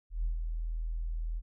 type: tone with ADSR envelope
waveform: sine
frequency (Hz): 40.7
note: E1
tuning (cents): -21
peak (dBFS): -26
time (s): 0.1-1.42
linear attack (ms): 140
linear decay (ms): 120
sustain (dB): -5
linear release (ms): 46
effects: tanh soft clip ceiling -24 dBFS